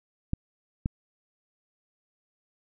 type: clicks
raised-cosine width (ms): 5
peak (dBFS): -14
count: 2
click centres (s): 0.334 / 0.859
effects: none